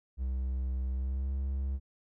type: tone with pitch glide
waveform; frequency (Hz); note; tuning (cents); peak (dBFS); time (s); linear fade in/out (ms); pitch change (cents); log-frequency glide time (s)
triangle; 64.4 to 67.52; C2 to C#2; -27 to -45; -28; 0.17-1.8; 50; +82; 0.93-1.32
effects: none